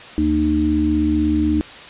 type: harmonic tone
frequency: 76.2 Hz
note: D#2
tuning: 36 cents flat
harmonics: 1 / 3 / 4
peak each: -22 / -22 / -16 dBFS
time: 0.18-1.61 s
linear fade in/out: 0 ms
effects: white hiss -37 dBFS RMS until 1.89 s + resampled to 8000 Hz